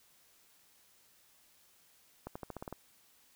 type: accelerating click train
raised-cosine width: 1 ms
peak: -27 dBFS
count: 8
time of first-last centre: 2.27-2.726 s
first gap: 85 ms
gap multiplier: 0.91
effects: white hiss -66 dBFS RMS until 3.35 s